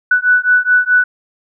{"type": "beating tone pair", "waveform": "sine", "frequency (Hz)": [1483, 1487.7], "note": ["F#6", "F#6"], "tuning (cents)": [4, 9], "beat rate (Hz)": 4.7, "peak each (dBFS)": -12, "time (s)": [0.11, 1.04], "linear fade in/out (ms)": 5, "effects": []}